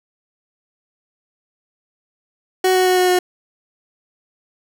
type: tone with pitch steps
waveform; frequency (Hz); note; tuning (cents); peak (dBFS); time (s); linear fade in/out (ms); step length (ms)
30% pulse; 372.4 / 369.8 / 367.3 / 364.7 / 362.2; F#4 / F#4 / F#4 / F#4 / F#4; +11 / -1 / -13 / -25 / -37; -10; 2.64-3.19; 5; 110
effects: none